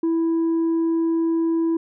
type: tone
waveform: sine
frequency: 329.6 Hz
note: E4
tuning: in tune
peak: -15 dBFS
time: 0.03-1.77 s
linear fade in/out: 5 ms
effects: tanh soft clip ceiling -17 dBFS